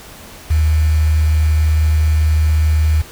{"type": "tone with quantisation", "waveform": "sine", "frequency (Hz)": 77.6, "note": "D#2", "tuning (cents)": -4, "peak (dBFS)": -10, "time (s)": [0.5, 3.02], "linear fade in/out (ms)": 10, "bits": 5, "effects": ["pink hiss -37 dBFS RMS until 3.11 s"]}